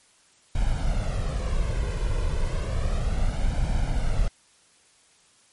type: noise with flanger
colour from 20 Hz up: brown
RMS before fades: -24 dBFS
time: 0.55-4.28 s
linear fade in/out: 2 ms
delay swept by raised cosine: 1.3 to 2.02 ms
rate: 0.32 Hz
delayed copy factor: +0.65
effects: white hiss -59 dBFS RMS until 5.52 s + MP3 48 kbps